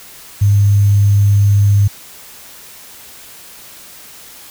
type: tone with sample-and-hold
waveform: sine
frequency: 101.3 Hz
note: G#2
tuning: 43 cents flat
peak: -7 dBFS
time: 0.41-1.88 s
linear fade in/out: 10 ms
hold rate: 6300 Hz
effects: white hiss -37 dBFS RMS until 4.5 s